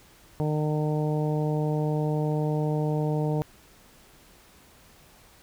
harmonic tone, 152 Hz, D#3, 40 cents flat, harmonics 1 / 2 / 3 / 4 / 5 / 6, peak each -25 / -32 / -31 / -35 / -38 / -40 dBFS, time 0.4-3.42 s, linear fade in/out 0 ms, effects pink hiss -55 dBFS RMS until 5.42 s

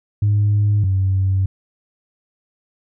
sine tone pair in turn, 103.5 / 95.56 Hz, G#2 / G2, -5 / -44 cents, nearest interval minor second, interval 139 cents, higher first, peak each -11 / -13 dBFS, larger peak first, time 0.22-0.84 / 0.84-1.46 s, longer neither, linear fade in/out 5 ms, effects tanh soft clip ceiling -10 dBFS

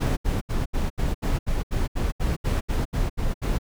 brown noise bursts, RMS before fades -23 dBFS, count 15, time 0-3.586 s, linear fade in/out 20 ms, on 170 ms, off 74 ms, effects none

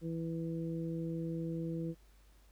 harmonic tone, 164.81 Hz, E3, in tune, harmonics 1 / 2 / 3, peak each -37 / -40 / -45 dBFS, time 0.01-1.95 s, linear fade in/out 50 ms, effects added 50 Hz sine -60 dBFS peak until 2.51 s + pink hiss -69 dBFS RMS until 2.51 s

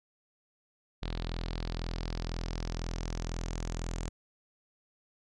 sawtooth tone with low-pass filter sweep, 42 Hz, E1, 33 cents sharp, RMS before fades -36 dBFS, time 1.02-4.09 s, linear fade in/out 10 ms, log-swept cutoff 4000 to 7100 Hz, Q 3.5, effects none

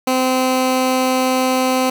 15% pulse tone, 258 Hz, C4, 24 cents flat, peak -8 dBFS, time 0.07-1.9 s, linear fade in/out 5 ms, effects none

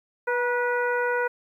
harmonic tone with a mistuned harmonic, 488.6 Hz, B4, 19 cents flat, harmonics 1 / 2 / 3 / 4 / 5, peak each -25 / -29 / -27 / -35 / -41 dBFS, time 0.27-1.28 s, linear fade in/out 10 ms, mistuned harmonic 2, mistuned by -28 cents, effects 10-bit

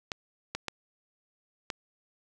clicks, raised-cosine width 0.2 ms, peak -15 dBFS, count 4, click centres 0.118 / 0.55 / 0.683 / 1.702 s, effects none

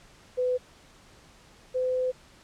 sine tone pair in turn, 502 / 509.3 Hz, B4 / C5, +28 / -47 cents, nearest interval unison, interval 25 cents, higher second, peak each -23 / -24 dBFS, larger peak first, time 0.37-0.58 / 1.74-2.12 s, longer second, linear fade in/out 20 ms, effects pink hiss -55 dBFS RMS until 2.43 s + low-pass 8000 Hz 12 dB/octave

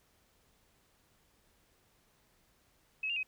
sine tone with pitch steps, 2571 / 2790 / 2533 Hz, E7 / F7 / D#7, -44 / -2 / +30 cents, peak -32 dBFS, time 3.03-3.231 s, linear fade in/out 5 ms, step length 67 ms, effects pink hiss -70 dBFS RMS until 3.27 s

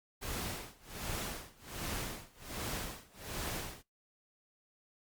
pink noise with tremolo, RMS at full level -38 dBFS, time 0.21-3.83 s, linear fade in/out 20 ms, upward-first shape sine, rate 1.3 Hz, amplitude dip 95%, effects noise-tail reverb RT60 0.2 s tail -23 dB re dry + Opus 48 kbps

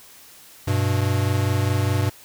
square tone pair together, 98 / 122.87 Hz, G2 / B2, 0 / -8 cents, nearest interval major third, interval 392 cents, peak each -21 / -24 dBFS, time 0.67-2.1 s, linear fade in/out 10 ms, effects white hiss -47 dBFS RMS until 2.24 s

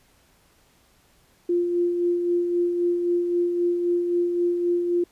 sine tone with tremolo, 349.2 Hz, F4, in tune, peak -18 dBFS, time 1.49-5.04 s, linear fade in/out 5 ms, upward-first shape sine, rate 3.8 Hz, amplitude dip 40%, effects pink hiss -60 dBFS RMS until 5.11 s + resampled to 32000 Hz

